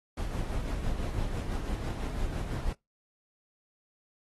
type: noise with tremolo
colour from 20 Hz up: brown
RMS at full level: -31 dBFS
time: 0.17-2.73 s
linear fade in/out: 5 ms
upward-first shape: sine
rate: 6 Hz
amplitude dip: 40%
effects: noise-tail reverb RT60 0.2 s tail -24 dB re dry + AAC 32 kbps